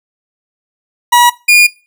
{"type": "tone pair in turn", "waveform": "40% pulse", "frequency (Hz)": [964, 2429], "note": ["B5", "D#7"], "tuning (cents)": [-42, -42], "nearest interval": "octave + major third", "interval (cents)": 1600, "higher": "second", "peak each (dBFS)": -3, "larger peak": "neither", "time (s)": [[1.12, 1.3], [1.48, 1.67]], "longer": "second", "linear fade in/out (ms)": 10, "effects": ["noise-tail reverb RT60 0.3 s tail -19 dB re dry"]}